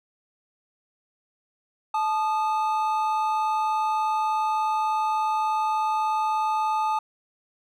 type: tone pair together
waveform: triangle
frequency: 868.3 / 1228 Hz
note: A5 / D#6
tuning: -23 / -23 cents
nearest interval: tritone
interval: 600 cents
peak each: -21 / -26 dBFS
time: 1.94-6.99 s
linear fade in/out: 5 ms
effects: none